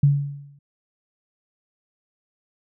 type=tone with exponential decay; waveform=sine; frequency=142.1 Hz; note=C#3; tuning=43 cents sharp; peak=-10 dBFS; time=0.03-0.59 s; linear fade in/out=5 ms; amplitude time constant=120 ms; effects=none